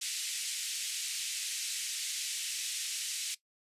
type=band-pass noise; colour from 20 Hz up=white; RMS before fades=-37 dBFS; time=0.01-3.35 s; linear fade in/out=10 ms; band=2300 to 9200 Hz; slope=24 dB/octave; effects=noise-tail reverb RT60 0.1 s tail -17 dB re dry + resampled to 32000 Hz